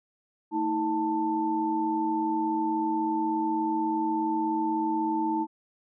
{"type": "tone cluster", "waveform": "sine", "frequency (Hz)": [222.9, 319.4, 886], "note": ["A3", "D#4", "A5"], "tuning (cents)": [23, 45, 12], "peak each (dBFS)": [-35, -27, -28], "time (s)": [0.51, 5.47], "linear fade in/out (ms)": 50, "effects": []}